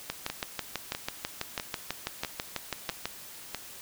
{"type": "two click trains", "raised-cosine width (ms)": 0.2, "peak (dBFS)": [-13, -15], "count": [19, 6], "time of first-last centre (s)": [[0.1, 3.056], [0.3, 3.547]], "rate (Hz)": [6.09, 1.54], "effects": ["white hiss -46 dBFS RMS until 3.81 s"]}